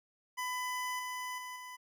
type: tone with level steps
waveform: 25% pulse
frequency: 1001 Hz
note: B5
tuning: 23 cents sharp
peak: -31 / -34 / -38 / -41 dBFS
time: 0.37-1.77 s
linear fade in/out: 20 ms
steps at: 0.99 / 1.38 / 1.56 s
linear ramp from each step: 2 ms
effects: none